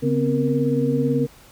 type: tone cluster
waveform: sine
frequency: 140.6 / 246.2 / 264.5 / 468.1 Hz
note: C#3 / B3 / C4 / A#4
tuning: +25 / -5 / +19 / +7 cents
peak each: -23 dBFS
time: 0.02-1.27 s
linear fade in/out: 20 ms
effects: pink hiss -49 dBFS RMS until 1.51 s